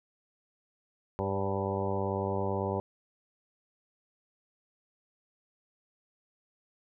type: harmonic tone with a mistuned harmonic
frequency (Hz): 98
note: G2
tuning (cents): 0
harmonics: 1 / 2 / 3 / 4 / 5 / 6 / 7 / 8 / 9 / 10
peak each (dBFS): -35 / -37 / -43 / -35 / -37 / -37 / -45 / -41 / -39 / -41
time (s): 1.19-2.8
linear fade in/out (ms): 0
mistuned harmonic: 6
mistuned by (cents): -25
effects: none